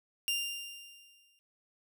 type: tone with exponential decay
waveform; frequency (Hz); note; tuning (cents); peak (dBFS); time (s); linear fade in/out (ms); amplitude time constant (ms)
sawtooth; 2794; F7; 0; -25; 0.28-1.39; 0; 240
effects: none